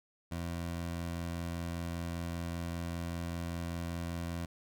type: tone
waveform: 20% pulse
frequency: 85.1 Hz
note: F2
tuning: 44 cents flat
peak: -31 dBFS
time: 0.31-4.46 s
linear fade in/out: 10 ms
effects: none